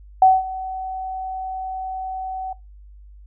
sine tone with ADSR envelope, 755 Hz, F#5, 35 cents sharp, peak -7 dBFS, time 0.22-2.53 s, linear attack 3 ms, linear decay 200 ms, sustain -19 dB, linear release 5 ms, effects noise-tail reverb RT60 0.2 s tail -19 dB re dry + added 50 Hz sine -41 dBFS peak until 3.26 s

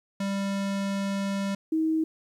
square / sine tone pair in turn, 197.3 / 318.2 Hz, G3 / D#4, +11 / +39 cents, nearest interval minor sixth, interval 828 cents, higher second, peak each -27 / -22 dBFS, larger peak second, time 0.2-1.55 / 1.72-2.04 s, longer first, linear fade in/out 5 ms, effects low-pass 9000 Hz 12 dB/octave + 10-bit

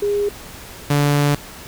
sine / sawtooth tone pair in turn, 408.7 / 144.83 Hz, G#4 / D3, -28 / -24 cents, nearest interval octave + tritone, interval 1796 cents, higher first, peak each -16 / -10 dBFS, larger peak second, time 0.02-0.29 / 0.9-1.35 s, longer second, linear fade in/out 5 ms, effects pink hiss -37 dBFS RMS until 1.67 s

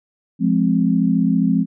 sine chord, F minor, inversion none, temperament just, 174.61 / 209.5 / 261.9 Hz, F3 / Ab3 / C4, 0 / +15 / +2 cents, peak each -18 dBFS, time 0.39-1.66 s, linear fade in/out 50 ms, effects none

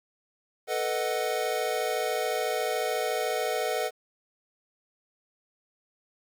square chord, B dominant seventh, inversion third, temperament equal, 440 / 493.9 / 622.3 / 740 Hz, A4 / B4 / D#5 / F#5, 0 / 0 / 0 / 0 cents, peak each -33 dBFS, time 0.67-3.91 s, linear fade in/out 50 ms, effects 10-bit

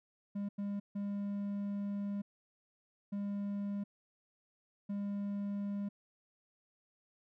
triangle tone bursts at uneven times, 201.8 Hz, G#3, 49 cents flat, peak -33 dBFS, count 5, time 0.35-0.49 / 0.58-0.8 / 0.95-2.22 / 3.12-3.84 / 4.89-5.89 s, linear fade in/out 10 ms, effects none

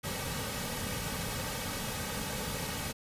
pink noise with comb filter, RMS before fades -36 dBFS, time 0.03-2.93 s, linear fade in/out 20 ms, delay 2.9 ms, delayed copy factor -0.65, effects resampled to 32000 Hz

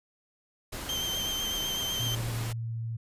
pink noise, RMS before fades -38 dBFS, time 0.72-2.53 s, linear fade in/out 10 ms
35% pulse tone with vibrato, 3136 Hz, G7, in tune, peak -28 dBFS, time 0.89-2.15 s, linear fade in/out 2 ms, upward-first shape sine, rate 8 Hz, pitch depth 23 cents each way
sine tone with pitch glide, 116.54 to 114.21 Hz, A#2 to A#2, 0 to -35 cents, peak -31 dBFS, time 1.99-2.97 s, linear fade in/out 10 ms, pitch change -35 cents, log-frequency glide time 2.11-2.74 s
effects resampled to 32000 Hz

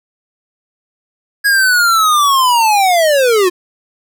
square linear sweep, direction down, 1661.2 to 346.4 Hz, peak -9 dBFS, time 1.44-3.5 s, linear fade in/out 20 ms, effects none

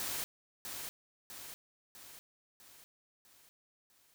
white noise with echo, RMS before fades -38 dBFS, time 0-0.24 s, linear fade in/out 0 ms, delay 650 ms, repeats 6, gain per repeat -5 dB, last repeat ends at 4.14 s, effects none

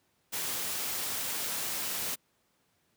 white noise, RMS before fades -34 dBFS, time 0.32-2.16 s, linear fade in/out 20 ms, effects pink hiss -72 dBFS RMS until 2.96 s + high-pass 100 Hz 12 dB/octave

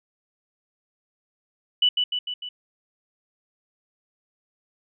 sine tone with echo, 2966 Hz, F#7, 4 cents sharp, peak -15 dBFS, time 1.82-1.89 s, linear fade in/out 5 ms, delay 150 ms, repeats 4, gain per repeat -4 dB, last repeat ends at 2.49 s, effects none

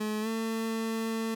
30% pulse tone with pitch glide, 213.8 to 224.4 Hz, A3 to A3, -49 to +34 cents, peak -27 dBFS, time 0-1.35 s, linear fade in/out 10 ms, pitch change +83 cents, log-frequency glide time 0.21-0.28 s, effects none

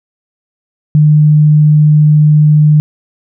sine tone, 151.2 Hz, D#3, 49 cents flat, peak -3 dBFS, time 0.95-2.8 s, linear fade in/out 0 ms, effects none

